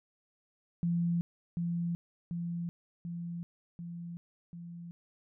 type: tone with echo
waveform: sine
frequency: 171.2 Hz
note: F3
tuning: 34 cents flat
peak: -27 dBFS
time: 0.83-1.21 s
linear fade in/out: 0 ms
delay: 740 ms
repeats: 5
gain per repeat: -3 dB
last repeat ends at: 4.91 s
effects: none